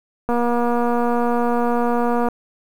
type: click train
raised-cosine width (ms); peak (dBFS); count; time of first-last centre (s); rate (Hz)
1; -8; 478; 0.29-2.286; 239
effects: 7-bit